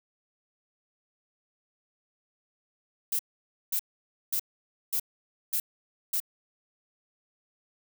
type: noise bursts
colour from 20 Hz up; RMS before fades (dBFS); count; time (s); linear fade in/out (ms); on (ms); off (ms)
violet; -28; 6; 3.12-6.202; 5; 72; 530
effects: none